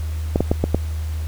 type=clicks; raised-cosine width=2 ms; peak=-3 dBFS; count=5; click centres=0.359 / 0.406 / 0.515 / 0.64 / 0.746 s; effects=added 78 Hz sine -22 dBFS peak until 1.27 s + pink hiss -42 dBFS RMS until 1.27 s